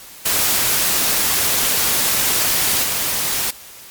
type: noise with level steps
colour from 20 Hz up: white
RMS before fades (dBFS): -17 / -20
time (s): 0.25-3.51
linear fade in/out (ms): 10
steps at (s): 2.83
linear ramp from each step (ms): 10
effects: white hiss -39 dBFS RMS until 3.9 s + MP3 96 kbps